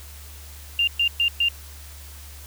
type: tone bursts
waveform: sine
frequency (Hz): 2793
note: F7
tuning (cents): -1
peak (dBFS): -17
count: 4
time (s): 0.79-1.486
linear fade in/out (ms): 2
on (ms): 84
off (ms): 120
effects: added 72 Hz sine -40 dBFS peak until 2.46 s + white hiss -45 dBFS RMS until 2.46 s